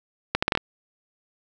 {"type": "accelerating click train", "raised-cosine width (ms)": 0.3, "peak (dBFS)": -4, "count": 6, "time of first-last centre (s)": [0.35, 0.574], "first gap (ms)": 75, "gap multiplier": 0.74, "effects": []}